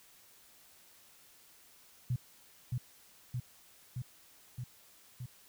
sine tone with echo, 123.9 Hz, B2, 6 cents sharp, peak -29 dBFS, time 2.1-2.16 s, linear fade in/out 5 ms, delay 620 ms, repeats 5, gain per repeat -2 dB, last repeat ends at 5.26 s, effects white hiss -61 dBFS RMS until 5.48 s

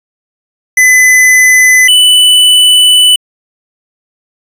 square tone pair in turn, 2013 / 2985 Hz, B6 / F#7, +33 / +15 cents, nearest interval perfect fifth, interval 682 cents, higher second, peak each -3 dBFS, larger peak neither, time 0.77-1.88 / 1.88-3.16 s, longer second, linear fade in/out 5 ms, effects resampled to 32000 Hz

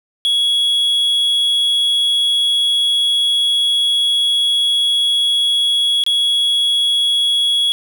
triangle tone with dropouts, 3345 Hz, G#7, 12 cents sharp, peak -11 dBFS, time 0.25-7.72 s, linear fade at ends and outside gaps 0 ms, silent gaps 6.038-6.064 s, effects 7-bit

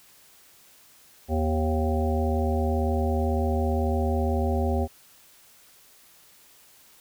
harmonic tone with a mistuned harmonic, 78 Hz, D#2, 5 cents sharp, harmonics 1 / 3 / 5 / 7 / 9 / 10, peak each -24 / -29 / -31 / -32 / -34 / -34 dBFS, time 1.28-4.88 s, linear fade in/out 50 ms, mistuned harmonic 3, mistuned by +42 cents, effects white hiss -55 dBFS RMS until 7 s

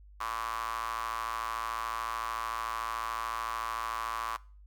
sawtooth tone with high-pass filter, 113.6 Hz, A#2, 44 cents flat, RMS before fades -35 dBFS, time 0.2-4.37 s, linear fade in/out 10 ms, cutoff 1100 Hz, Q 7.5, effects noise-tail reverb RT60 0.4 s tail -22 dB re dry + added 50 Hz sine -51 dBFS peak until 4.66 s

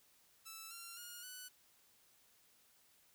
5% pulse tone with pitch steps, 1318.5 / 1373.7 / 1431.2 / 1491.1 Hz, E6 / F6 / F6 / F#6, 0 / -29 / +42 / +13 cents, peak -38 dBFS, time 0.45-1.49 s, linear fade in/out 20 ms, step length 260 ms, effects white hiss -70 dBFS RMS until 3.14 s

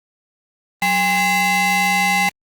35% pulse ring-modulated tone, 622.3 Hz, D#5, in tune, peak -10 dBFS, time 0.82-2.29 s, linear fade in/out 2 ms, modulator 1430 Hz, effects Opus 24 kbps

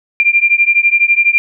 sine beating tone pair, 2379 / 2391 Hz, D7 / D7, +22 / +30 cents, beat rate 12 Hz, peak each -11 dBFS, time 0.2-1.38 s, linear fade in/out 0 ms, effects none

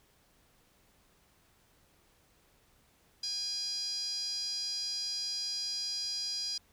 5% pulse tone with band-pass filter, 815 Hz, G#5, 33 cents flat, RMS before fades -36 dBFS, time 3.23-6.58 s, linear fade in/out 5 ms, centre 4900 Hz, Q 8.8, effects pink hiss -67 dBFS RMS until 6.72 s

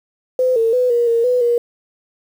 sine tone with pitch steps, 510 / 453.8 / 500 / 475.1 / 463.6 / 497.5 / 475.9 Hz, C5 / A#4 / B4 / A#4 / A#4 / B4 / A#4, -44 / -47 / +21 / +33 / -10 / +13 / +36 cents, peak -12 dBFS, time 0.39-1.58 s, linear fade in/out 2 ms, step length 170 ms, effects 7-bit

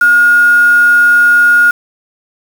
sine tone with quantisation, 1431 Hz, F6, 42 cents sharp, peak -4 dBFS, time 0.01-1.71 s, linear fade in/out 5 ms, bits 4, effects none

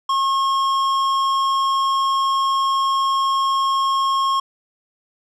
triangle tone with tanh clipping, 1082 Hz, C#6, 42 cents flat, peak -18 dBFS, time 0.09-4.4 s, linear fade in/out 5 ms, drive 16 dB, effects none

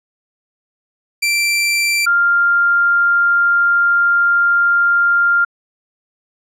sawtooth / sine tone pair in turn, 2349 / 1396.7 Hz, D7 / F6, 0 / 0 cents, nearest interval major sixth, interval 900 cents, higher first, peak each -10 dBFS, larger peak neither, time 1.22-2.06 / 2.06-5.45 s, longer second, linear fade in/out 10 ms, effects low-pass 12000 Hz 12 dB/octave

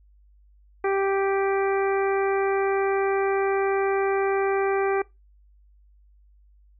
harmonic tone, 391.6 Hz, G4, 2 cents flat, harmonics 1 / 2 / 3 / 4 / 5 / 6, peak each -22 / -28 / -32 / -34 / -36 / -38 dBFS, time 0.84-5.02 s, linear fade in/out 5 ms, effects noise-tail reverb RT60 0.2 s tail -21 dB re dry + added 50 Hz sine -53 dBFS peak until 6.79 s

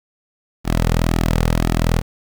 sawtooth tone with flanger, 41.13 Hz, E1, 3 cents flat, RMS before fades -17 dBFS, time 0.64-2.03 s, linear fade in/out 50 ms, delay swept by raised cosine 1.9 to 3.1 ms, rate 1.9 Hz, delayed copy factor -0.55, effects 7-bit

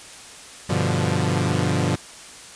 sawtooth chord, G dominant seventh, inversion none, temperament equal, 98 / 123.47 / 146.83 / 174.61 Hz, G2 / B2 / D3 / F3, 0 / 0 / 0 / 0 cents, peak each -21 dBFS, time 0.69-1.96 s, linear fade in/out 10 ms, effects white hiss -41 dBFS RMS until 2.55 s + resampled to 22050 Hz

